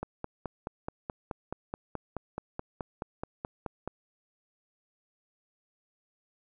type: click train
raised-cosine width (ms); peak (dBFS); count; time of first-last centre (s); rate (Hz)
1; -20; 19; 0.03-3.876; 4.68
effects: none